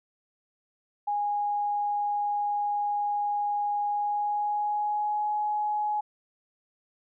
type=tone with pitch glide; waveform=sine; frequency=824 to 840.3 Hz; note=G#5 to G#5; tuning=-14 to +20 cents; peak=-25 dBFS; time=1.07-6.01 s; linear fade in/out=10 ms; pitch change=+34 cents; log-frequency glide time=3.87-5.3 s; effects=none